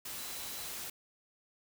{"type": "tone in noise", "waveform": "sine", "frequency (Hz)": 3990, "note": "B7", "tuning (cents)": 17, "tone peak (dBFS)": -51, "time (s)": [0.18, 0.69], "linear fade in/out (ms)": 5, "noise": "white", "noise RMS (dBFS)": -42, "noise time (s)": [0.05, 0.9], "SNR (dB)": -12, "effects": []}